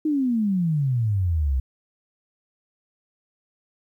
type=exponential sweep; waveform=sine; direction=down; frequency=316.2 to 62.8 Hz; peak=-19 dBFS; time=0.05-1.6 s; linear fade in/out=5 ms; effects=10-bit